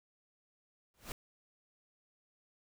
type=noise with exponential growth; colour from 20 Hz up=pink; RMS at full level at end=-39 dBFS; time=0.94-1.12 s; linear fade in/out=1 ms; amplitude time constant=38 ms; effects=none